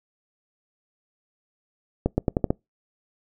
accelerating click train, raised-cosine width 2 ms, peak -7 dBFS, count 6, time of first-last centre 2.06-2.505 s, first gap 120 ms, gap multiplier 0.85, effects noise-tail reverb RT60 0.2 s tail -26 dB re dry

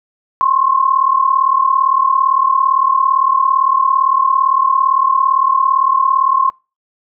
sine tone pair together, 1047 / 1084.7 Hz, C6 / C#6, +1 / -38 cents, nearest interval minor second, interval 61 cents, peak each -13 / -13 dBFS, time 0.41-6.5 s, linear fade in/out 0 ms, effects noise-tail reverb RT60 0.3 s tail -24 dB re dry

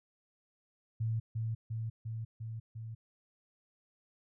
sine tone with echo, 112.4 Hz, A2, 37 cents sharp, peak -30 dBFS, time 1-1.2 s, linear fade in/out 10 ms, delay 350 ms, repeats 5, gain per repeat -2 dB, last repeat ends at 2.95 s, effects none

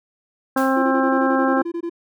harmonic tone, 265.7 Hz, C4, 27 cents sharp, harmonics 1 / 2 / 3 / 4 / 5 / 6, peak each -19 / -22 / -24 / -25 / -26 / -27 dBFS, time 0.56-1.62 s, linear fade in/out 5 ms
white noise with exponential decay, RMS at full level -33 dBFS, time 0.57-0.96 s, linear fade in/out 5 ms, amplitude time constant 84 ms
triangle tone bursts, 340 Hz, F4, 46 cents flat, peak -21 dBFS, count 13, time 0.76-1.897 s, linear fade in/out 10 ms, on 69 ms, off 20 ms
effects none

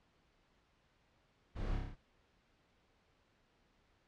brown noise with echo, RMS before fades -40 dBFS, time 1.55-1.78 s, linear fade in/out 20 ms, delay 30 ms, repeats 6, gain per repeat -2 dB, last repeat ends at 1.96 s, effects pink hiss -73 dBFS RMS until 4.07 s + low-pass 4000 Hz 12 dB/octave

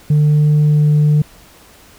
sine tone, 149.9 Hz, D3, 36 cents sharp, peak -6 dBFS, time 0.1-1.22 s, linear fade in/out 5 ms, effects tanh soft clip ceiling -7 dBFS + pink hiss -44 dBFS RMS until 1.98 s

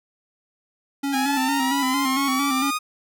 square tone with vibrato, 270 Hz, C#4, 45 cents flat, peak -23 dBFS, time 1.03-2.71 s, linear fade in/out 10 ms, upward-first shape square, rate 4.4 Hz, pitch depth 55 cents each way
sawtooth linear sweep, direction up, 809 to 1244.5 Hz, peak -19 dBFS, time 1.12-2.79 s, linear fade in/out 20 ms
effects none

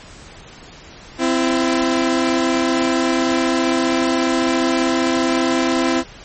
sawtooth tone pair together, 260 / 334.8 Hz, C4 / E4, -11 / +27 cents, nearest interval major third, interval 438 cents, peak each -14 dBFS, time 1.18-6.04 s, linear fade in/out 50 ms, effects pink hiss -40 dBFS RMS until 6.24 s + MP3 32 kbps

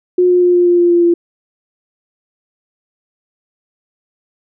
sine tone with pitch steps, 360.4 / 357.9 / 355.4 / 353 / 350.5 / 348.1 / 345.7 / 343.3 Hz, F#4 / F4 / F4 / F4 / F4 / F4 / F4 / F4, -45 / +42 / +30 / +19 / +6 / -6 / -18 / -30 cents, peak -7 dBFS, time 0.18-1.14 s, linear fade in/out 5 ms, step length 120 ms, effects none

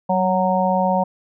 harmonic tone with a mistuned harmonic, 185 Hz, F#3, in tune, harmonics 1 / 3 / 4 / 5, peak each -21 / -21 / -21 / -21 dBFS, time 0.09-1.04 s, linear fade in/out 10 ms, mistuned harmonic 1, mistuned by +29 cents, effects none

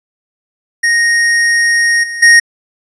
square tone with level steps, 1864.7 Hz, A#6, in tune, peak -9 / -20 / -3 dBFS, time 0.83-2.4 s, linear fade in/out 10 ms, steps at 2.03 / 2.22 s, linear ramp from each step 10 ms, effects resampled to 22050 Hz

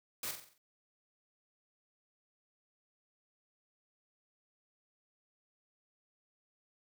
white noise with echo, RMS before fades -39 dBFS, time 0.23-0.31 s, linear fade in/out 2 ms, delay 45 ms, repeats 6, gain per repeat -6 dB, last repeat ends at 0.58 s, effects none

